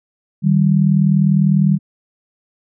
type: tone pair together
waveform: sine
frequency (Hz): 153.82 / 193.8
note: D#3 / G3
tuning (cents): -20 / -20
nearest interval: major third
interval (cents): 400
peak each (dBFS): -13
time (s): 0.42-1.79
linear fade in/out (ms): 50
effects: none